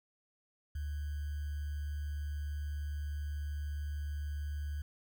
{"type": "tone with sample-and-hold", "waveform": "sine", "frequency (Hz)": 73.42, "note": "D2", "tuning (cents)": 0, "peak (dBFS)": -35, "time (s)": [0.75, 4.82], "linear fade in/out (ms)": 5, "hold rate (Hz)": 1575, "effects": []}